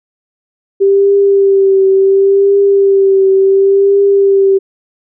sine tone with vibrato, 392 Hz, G4, in tune, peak -5 dBFS, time 0.8-4.59 s, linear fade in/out 20 ms, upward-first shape triangle, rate 0.7 Hz, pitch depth 35 cents each way, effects none

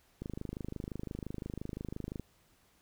click train, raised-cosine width 3 ms, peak -26 dBFS, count 52, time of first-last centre 0.22-2.197 s, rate 25.8 Hz, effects pink hiss -68 dBFS RMS until 2.81 s

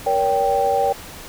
sine chord, G diminished, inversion first, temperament just, 470.4 / 564.5 / 784 Hz, Bb4 / Db5 / G5, +16 / +31 / 0 cents, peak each -22 / -21 / -18 dBFS, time 0.06-0.93 s, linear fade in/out 10 ms, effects pink hiss -37 dBFS RMS until 1.28 s

